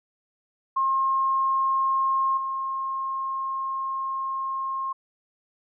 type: tone with level steps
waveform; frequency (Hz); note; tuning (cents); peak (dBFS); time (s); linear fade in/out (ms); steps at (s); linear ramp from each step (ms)
sine; 1070; C6; +38; -20 / -26; 0.76-4.93; 10; 2.37; 5
effects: none